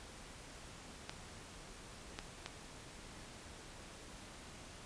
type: clicks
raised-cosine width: 0.2 ms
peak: -24 dBFS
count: 3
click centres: 1.095 / 2.189 / 2.461 s
effects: pink hiss -53 dBFS RMS until 4.85 s + resampled to 22050 Hz